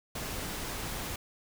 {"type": "noise", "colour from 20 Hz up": "pink", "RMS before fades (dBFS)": -37, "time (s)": [0.15, 1.16], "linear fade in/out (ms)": 5, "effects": []}